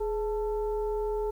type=tone with frequency modulation; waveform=sine; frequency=421.4 Hz; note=G#4; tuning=25 cents sharp; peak=-27 dBFS; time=0-1.31 s; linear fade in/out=10 ms; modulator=461 Hz; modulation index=0.65; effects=10-bit